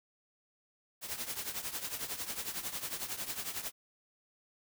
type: noise with tremolo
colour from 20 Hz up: white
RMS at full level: -36 dBFS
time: 1.01-3.72 s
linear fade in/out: 50 ms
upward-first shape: triangle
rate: 11 Hz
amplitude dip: 80%
effects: none